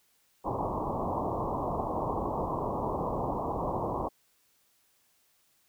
white low-pass noise, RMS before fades -32 dBFS, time 0.44-4.09 s, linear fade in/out 20 ms, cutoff 1100 Hz, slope 96 dB/octave, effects white hiss -69 dBFS RMS until 5.68 s

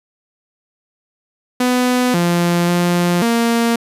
sawtooth tone with pitch steps, 249.5 / 173.1 / 175.1 / 232.7 Hz, B3 / F3 / F3 / A#3, +18 / -15 / +5 / -3 cents, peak -9 dBFS, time 1.6-3.76 s, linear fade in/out 5 ms, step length 540 ms, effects resampled to 32000 Hz

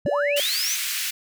sine linear sweep, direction up, 73.42 to 6272 Hz, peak -24 dBFS, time 0.05-0.75 s, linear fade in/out 5 ms
triangle tone, 576 Hz, D5, 34 cents flat, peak -19 dBFS, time 0.06-0.4 s, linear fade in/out 2 ms
pink high-pass noise, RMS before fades -27 dBFS, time 0.36-1.11 s, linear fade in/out 10 ms, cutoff 1900 Hz, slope 24 dB/octave
effects none

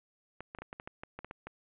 clicks, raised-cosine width 0.5 ms, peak -27 dBFS, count 12, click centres 0.406 / 0.549 / 0.587 / 0.62 / 0.729 / 0.799 / 0.875 / 1.035 / 1.19 / 1.246 / 1.311 / 1.47 s, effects resampled to 8000 Hz + 11-bit

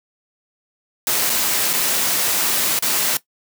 white noise with dropouts, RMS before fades -19 dBFS, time 1.07-3.17 s, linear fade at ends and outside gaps 1 ms, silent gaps 1.296-1.3 / 1.731-1.735 / 2.79-2.824 s, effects noise-tail reverb RT60 0.1 s tail -17 dB re dry + high-pass 150 Hz 12 dB/octave

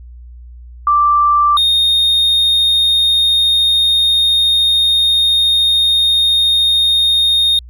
sine / triangle tone pair in turn, 1174.7 / 3693 Hz, D6 / A#7, 0 / -17 cents, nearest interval octave + minor sixth, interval 1983 cents, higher second, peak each -8 dBFS, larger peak neither, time 0.87-1.57 / 1.57-7.59 s, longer second, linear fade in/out 2 ms, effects added 60 Hz sine -32 dBFS peak until 7.69 s

